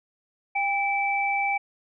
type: tone pair together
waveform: sine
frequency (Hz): 800 / 2317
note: G5 / D7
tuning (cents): +35 / -24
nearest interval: octave + tritone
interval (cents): 1841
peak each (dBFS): -25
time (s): 0.55-1.58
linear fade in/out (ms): 10
effects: none